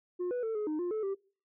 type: tone with pitch steps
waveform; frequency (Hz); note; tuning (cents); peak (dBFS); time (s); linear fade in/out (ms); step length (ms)
sine; 357.8 / 492.5 / 446.6 / 422.1 / 307.2 / 353.3 / 434.5 / 391.1; F4 / B4 / A4 / G#4 / D#4 / F4 / A4 / G4; +42 / -5 / +26 / +28 / -22 / +20 / -22 / -4; -28; 0.19-1.15; 20; 120
effects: noise-tail reverb RT60 0.4 s tail -24 dB re dry + tanh soft clip ceiling -30 dBFS